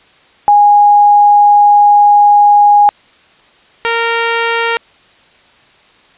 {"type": "tone pair in turn", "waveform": ["sine", "10% pulse"], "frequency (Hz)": [824, 462.5], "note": ["G#5", "A#4"], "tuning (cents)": [-14, -14], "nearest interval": "minor seventh", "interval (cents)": 1000, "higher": "first", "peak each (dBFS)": -3, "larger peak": "neither", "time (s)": [[0.48, 2.89], [3.85, 4.77]], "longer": "first", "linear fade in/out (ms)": 0, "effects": ["white hiss -46 dBFS RMS until 6.17 s", "resampled to 8000 Hz"]}